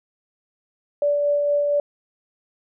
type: tone with tremolo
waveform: sine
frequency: 580 Hz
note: D5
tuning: 22 cents flat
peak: -16 dBFS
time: 1.02-1.8 s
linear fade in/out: 2 ms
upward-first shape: sine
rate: 4.3 Hz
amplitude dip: 25%
effects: none